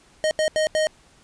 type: tone bursts at uneven times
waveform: square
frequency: 622.3 Hz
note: D#5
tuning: in tune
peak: -19 dBFS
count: 4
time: 0.24-0.31 / 0.39-0.48 / 0.56-0.67 / 0.75-0.87 s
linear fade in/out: 0 ms
effects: pink hiss -55 dBFS RMS until 1.23 s + resampled to 22050 Hz